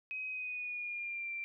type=tone with pitch glide; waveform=sine; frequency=2527 to 2358 Hz; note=D#7 to D7; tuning=+26 to +6 cents; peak=-37 dBFS; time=0.11-1.44 s; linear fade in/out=0 ms; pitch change=-120 cents; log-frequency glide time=0.29-1.31 s; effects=none